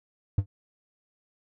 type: tone with exponential decay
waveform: triangle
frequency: 98.1 Hz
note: G2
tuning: 2 cents sharp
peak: -14 dBFS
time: 0.38-0.46 s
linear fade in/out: 5 ms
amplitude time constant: 16 ms
effects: none